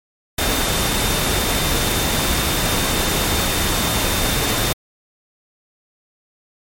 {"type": "tone in noise", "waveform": "sine", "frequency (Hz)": 3622, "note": "A7", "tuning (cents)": 49, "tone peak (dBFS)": -28, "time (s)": [0.38, 4.73], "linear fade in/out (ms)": 5, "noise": "pink", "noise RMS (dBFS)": -19, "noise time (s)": [0.38, 4.73], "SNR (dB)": -12, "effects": ["MP3 64 kbps"]}